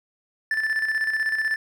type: tone with tremolo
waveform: triangle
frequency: 1760 Hz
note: A6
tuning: in tune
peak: -18 dBFS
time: 0.51-1.56 s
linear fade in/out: 2 ms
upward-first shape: square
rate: 16 Hz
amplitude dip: 50%
effects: none